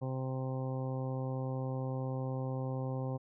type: harmonic tone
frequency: 130.81 Hz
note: C3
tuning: in tune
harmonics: 1 / 2 / 3 / 4 / 5 / 6 / 7 / 8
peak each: -35 / -42 / -46 / -42 / -54 / -48 / -52 / -53 dBFS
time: 0.01-3.18 s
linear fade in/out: 20 ms
effects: none